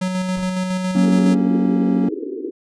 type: tone with tremolo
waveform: square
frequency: 185 Hz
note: F#3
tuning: in tune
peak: -19 dBFS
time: 0.01-1.35 s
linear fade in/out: 10 ms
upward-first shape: square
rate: 7.2 Hz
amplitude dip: 30%
type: noise with exponential decay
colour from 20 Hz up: brown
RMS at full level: -28 dBFS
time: 0.37-0.6 s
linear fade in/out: 2 ms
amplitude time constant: 50 ms
type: chord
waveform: triangle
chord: F# major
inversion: none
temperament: equal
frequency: 185 / 233.1 / 277.2 Hz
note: F#3 / A#3 / C#4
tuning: 0 / 0 / 0 cents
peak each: -17 dBFS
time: 0.95-2.09 s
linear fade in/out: 5 ms
type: band-pass noise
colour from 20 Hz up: white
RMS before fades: -27 dBFS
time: 1.03-2.51 s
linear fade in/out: 20 ms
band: 270 to 450 Hz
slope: 96 dB/octave
effects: resampled to 22050 Hz